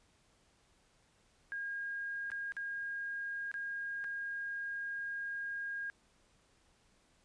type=tone with dropouts; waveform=sine; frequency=1624 Hz; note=G#6; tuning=39 cents flat; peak=-37 dBFS; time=1.52-5.9 s; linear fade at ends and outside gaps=0 ms; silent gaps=2.302-2.317 / 2.521-2.567 / 3.515-3.541 / 4.041-4.044 s; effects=pink hiss -70 dBFS RMS until 7.24 s + resampled to 22050 Hz